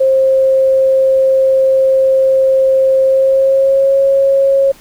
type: tone with pitch glide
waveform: sine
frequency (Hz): 531 to 545.9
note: C5 to C#5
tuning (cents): +25 to -27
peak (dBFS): -7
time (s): 0-4.72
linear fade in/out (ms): 10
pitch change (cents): +48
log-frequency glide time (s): 3.04-3.97
effects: pink hiss -42 dBFS RMS until 4.8 s